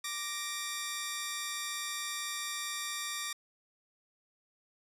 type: tone pair together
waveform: 10% pulse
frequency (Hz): 1174.7 / 1864.7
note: D6 / A#6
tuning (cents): 0 / 0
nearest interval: minor sixth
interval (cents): 800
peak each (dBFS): -30 / -29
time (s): 0.04-3.33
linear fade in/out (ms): 5
effects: resampled to 32000 Hz